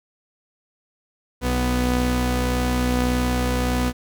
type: tone pair together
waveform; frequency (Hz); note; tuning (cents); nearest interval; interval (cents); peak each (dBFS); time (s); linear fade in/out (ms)
sawtooth; 61.74 / 247.9; B1 / B3; 0 / +7; 2 octaves; 2407; -18; 1.41-3.93; 50
effects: none